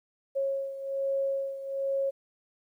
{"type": "beating tone pair", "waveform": "sine", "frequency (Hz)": [546, 547.2], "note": ["C#5", "C#5"], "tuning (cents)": [-26, -23], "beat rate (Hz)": 1.2, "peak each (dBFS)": [-29, -34], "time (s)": [0.35, 2.11], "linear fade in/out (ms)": 20, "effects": ["11-bit"]}